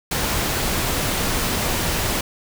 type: noise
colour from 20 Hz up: pink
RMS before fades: -22 dBFS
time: 0.11-2.21 s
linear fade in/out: 5 ms
effects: none